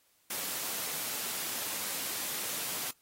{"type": "high-pass noise", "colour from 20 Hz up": "white", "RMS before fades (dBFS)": -36, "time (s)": [0.3, 2.91], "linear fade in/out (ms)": 5, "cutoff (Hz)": 140, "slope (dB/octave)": 12, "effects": ["white hiss -69 dBFS RMS until 3.01 s", "AAC 48 kbps"]}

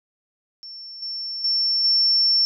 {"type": "tone with level steps", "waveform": "sine", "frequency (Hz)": 5420, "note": "E8", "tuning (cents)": 47, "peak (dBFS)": [-35, -27, -18, -15], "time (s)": [0.63, 2.45], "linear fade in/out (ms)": 0, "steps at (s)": [1.02, 1.44, 1.84], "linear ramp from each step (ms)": 5, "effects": []}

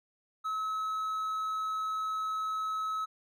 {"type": "tone", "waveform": "triangle", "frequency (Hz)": 1289, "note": "E6", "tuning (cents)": -39, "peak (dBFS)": -29, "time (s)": [0.44, 3.06], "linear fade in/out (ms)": 20, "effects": []}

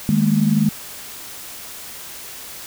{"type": "chord", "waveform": "sine", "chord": "D# suspended fourth", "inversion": "none", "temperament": "equal with one note detuned", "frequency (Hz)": [155.56, 207.7, 228.3], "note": ["D#3", "G#3", "A#3"], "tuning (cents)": [0, 0, -36], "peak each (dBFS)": [-19, -16, -20], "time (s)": [0.09, 0.69], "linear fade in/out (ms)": 0, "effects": ["white hiss -35 dBFS RMS until 2.66 s"]}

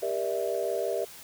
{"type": "chord", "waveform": "sine", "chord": "E half-diminished seventh", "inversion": "first", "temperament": "just", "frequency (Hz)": [395.6, 474.7, 593.3, 659.3], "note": ["G4", "Bb4", "D5", "E5"], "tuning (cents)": [16, 31, 18, 0], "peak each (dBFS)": -32, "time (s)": [0.02, 1.05], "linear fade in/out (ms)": 10, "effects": ["tanh soft clip ceiling -16 dBFS", "white hiss -47 dBFS RMS until 1.23 s"]}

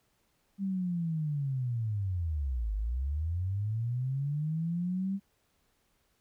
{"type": "linear two-way sweep", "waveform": "sine", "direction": "down then up", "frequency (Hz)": [199, 49.36, 199], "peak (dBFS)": -29, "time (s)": [0.58, 5.2], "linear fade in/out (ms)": 50, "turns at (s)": 2.74, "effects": ["pink hiss -73 dBFS RMS until 6.2 s"]}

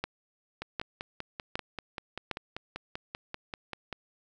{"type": "two click trains", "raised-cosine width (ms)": 0.3, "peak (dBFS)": [-20, -15], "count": [18, 4], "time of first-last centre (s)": [[0.62, 3.927], [0.04, 2.313]], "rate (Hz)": [5.14, 1.32], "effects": []}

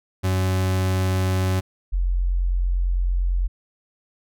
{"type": "tone pair in turn", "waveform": ["40% pulse", "sine"], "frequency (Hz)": [93.6, 44.45], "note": ["F#2", "F1"], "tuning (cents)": [20, 31], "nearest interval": "octave + minor second", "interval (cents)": 1289, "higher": "first", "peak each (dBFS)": -18, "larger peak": "neither", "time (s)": [[0.23, 1.61], [1.92, 3.48]], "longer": "second", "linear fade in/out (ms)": 20, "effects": []}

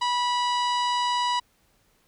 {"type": "harmonic tone", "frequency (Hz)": 978, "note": "B5", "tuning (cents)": -17, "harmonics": [1, 2, 3, 4, 5, 6, 7, 8, 9], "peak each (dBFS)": [-23, -35, -32, -34, -37, -47, -47, -47, -50], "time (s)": [0.01, 1.4], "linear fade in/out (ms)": 10, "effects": ["pink hiss -65 dBFS RMS until 2.07 s"]}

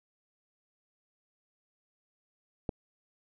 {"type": "click", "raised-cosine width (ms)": 2, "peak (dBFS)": -18, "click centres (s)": 2.692, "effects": []}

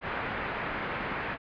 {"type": "low-pass noise", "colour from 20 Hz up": "white", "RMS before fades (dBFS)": -34, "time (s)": [0.01, 1.38], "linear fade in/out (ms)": 50, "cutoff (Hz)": 2100, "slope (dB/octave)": 24, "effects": ["resampled to 11025 Hz"]}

